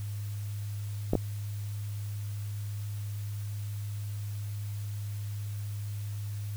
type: clicks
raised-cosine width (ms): 2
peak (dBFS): -11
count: 2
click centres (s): 1.134 / 1.153
effects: added 103 Hz sine -33 dBFS peak until 6.56 s + white hiss -52 dBFS RMS until 6.56 s